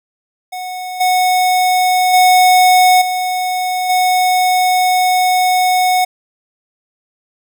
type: tone with level steps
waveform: square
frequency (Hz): 735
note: F#5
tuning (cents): -12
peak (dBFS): -23 / -11 / -7 / -16 / -11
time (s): 0.52-6.05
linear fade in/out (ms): 10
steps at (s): 1 / 2.13 / 3.01 / 3.89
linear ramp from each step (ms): 10
effects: none